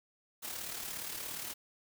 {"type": "noise with amplitude modulation", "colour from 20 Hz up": "white", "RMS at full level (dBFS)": -39, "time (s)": [0.42, 1.54], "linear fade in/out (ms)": 20, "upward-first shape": "sine", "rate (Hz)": 37.1, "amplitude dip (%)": 50, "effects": []}